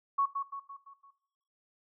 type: tone with echo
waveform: sine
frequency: 1110 Hz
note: C#6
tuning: 2 cents sharp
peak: -24 dBFS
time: 0.18-0.26 s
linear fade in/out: 10 ms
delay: 170 ms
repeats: 5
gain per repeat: -6 dB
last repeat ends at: 1.11 s
effects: noise-tail reverb RT60 0.8 s tail -19 dB re dry